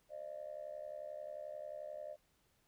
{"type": "tone with amplitude modulation", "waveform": "sine", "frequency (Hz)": 603, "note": "D5", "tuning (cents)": 46, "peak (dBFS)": -39, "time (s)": [0.09, 2.17], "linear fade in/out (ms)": 50, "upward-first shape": "sine", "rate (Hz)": 71.3, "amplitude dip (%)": 90, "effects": ["tanh soft clip ceiling -36 dBFS", "pink hiss -75 dBFS RMS until 2.67 s"]}